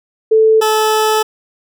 sine / 20% pulse tone pair in turn, 440 / 433.7 Hz, A4 / A4, 0 / -25 cents, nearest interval unison, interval 25 cents, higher first, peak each -6 dBFS, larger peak neither, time 0.31-0.61 / 0.61-1.23 s, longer second, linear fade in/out 10 ms, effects none

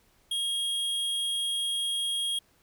square tone, 3265 Hz, G#7, 30 cents flat, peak -28 dBFS, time 0.31-2.39 s, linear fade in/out 5 ms, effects pink hiss -65 dBFS RMS until 2.62 s

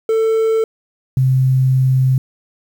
triangle / sine tone pair in turn, 445.3 / 130.64 Hz, A4 / C3, +21 / -2 cents, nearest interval octave + major sixth, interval 2123 cents, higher first, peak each -10 dBFS, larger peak neither, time 0.09-0.64 / 1.17-2.18 s, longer second, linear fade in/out 2 ms, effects 7-bit

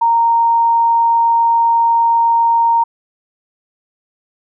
sine tone, 927 Hz, A#5, 10 cents flat, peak -9 dBFS, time 0.01-2.84 s, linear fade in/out 10 ms, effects none

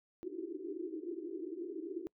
white band-pass noise, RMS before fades -42 dBFS, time 0.23-2.07 s, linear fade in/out 0 ms, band 310 to 390 Hz, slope 96 dB/octave, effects noise-tail reverb RT60 0.1 s tail -26 dB re dry

